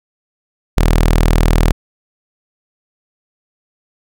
sawtooth tone, 40 Hz, D#1, 49 cents sharp, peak -5 dBFS, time 0.77-1.72 s, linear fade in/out 0 ms, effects none

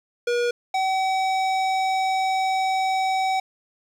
square tone pair in turn, 480.4 / 761 Hz, B4 / F#5, -48 / +48 cents, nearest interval minor sixth, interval 796 cents, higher second, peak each -21 dBFS, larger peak neither, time 0.27-0.51 / 0.74-3.4 s, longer second, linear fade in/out 5 ms, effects low-pass 6000 Hz 12 dB/octave + 8-bit

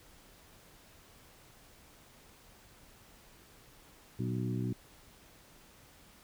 harmonic tone with a mistuned harmonic, 62 Hz, B1, 7 cents sharp, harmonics 2 / 3 / 4 / 5 / 6, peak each -34 / -38 / -40 / -42 / -44 dBFS, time 4.19-4.73 s, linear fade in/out 5 ms, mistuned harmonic 2, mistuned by -71 cents, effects pink hiss -59 dBFS RMS until 6.23 s

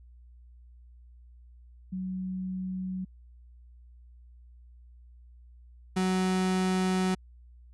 sine / 35% pulse tone pair in turn, 186.1 / 186.1 Hz, F#3 / F#3, +10 / +10 cents, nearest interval unison, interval 0 cents, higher neither, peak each -31 / -23 dBFS, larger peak second, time 1.92-3.05 / 5.96-7.15 s, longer second, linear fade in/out 10 ms, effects added 60 Hz sine -50 dBFS peak until 7.73 s + resampled to 24000 Hz

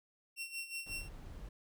sawtooth tone with tremolo, 2724 Hz, F7, 44 cents flat, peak -35 dBFS, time 0.36-1.09 s, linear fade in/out 50 ms, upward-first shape sine, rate 5.5 Hz, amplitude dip 75%
brown noise, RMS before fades -48 dBFS, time 0.86-1.49 s, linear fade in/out 5 ms
effects none

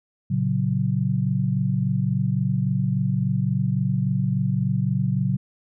sine chord, F# major, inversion first, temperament equal with one note detuned, 115 / 138.59 / 185 Hz, A#2 / C#3 / F#3, -23 / 0 / 0 cents, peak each -25 / -23 / -24 dBFS, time 0.3-5.37 s, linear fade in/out 10 ms, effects none

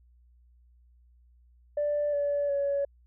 sine tone with pitch steps, 587.3 / 574.9 / 562.7 Hz, D5 / D5 / C#5, 0 / -37 / +26 cents, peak -24 dBFS, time 1.77-2.85 s, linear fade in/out 5 ms, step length 360 ms, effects tanh soft clip ceiling -21 dBFS + added 60 Hz sine -57 dBFS peak until 3.06 s

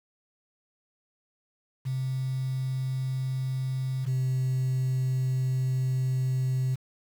sine tone pair in turn, 130.9 / 129.55 Hz, C3 / C3, +1 / -17 cents, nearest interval unison, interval 18 cents, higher first, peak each -26 / -22 dBFS, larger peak second, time 1.85-4.06 / 4.06-6.76 s, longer second, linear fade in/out 20 ms, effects tanh soft clip ceiling -22 dBFS + 8-bit

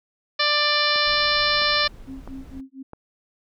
harmonic tone, 591 Hz, D5, 11 cents sharp, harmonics 1 / 2 / 3 / 4 / 5 / 6 / 7 / 8 / 9, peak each -28 / -25 / -25 / -27 / -29 / -27 / -25 / -29 / -28 dBFS, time 0.39-1.88 s, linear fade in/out 10 ms
click train, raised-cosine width 1 ms, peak -24 dBFS, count 4, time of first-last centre 0.96-2.934 s, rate 1.52 Hz
brown noise, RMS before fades -41 dBFS, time 1.06-2.61 s, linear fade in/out 10 ms
sine tone with tremolo, 266.7 Hz, C4, 33 cents sharp, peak -32 dBFS, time 2.07-2.83 s, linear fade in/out 10 ms, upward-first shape sine, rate 4.3 Hz, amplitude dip 100%
effects none

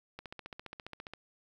click train, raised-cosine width 0.3 ms, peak -27 dBFS, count 15, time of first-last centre 0.19-1.136 s, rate 14.8 Hz, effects 10-bit

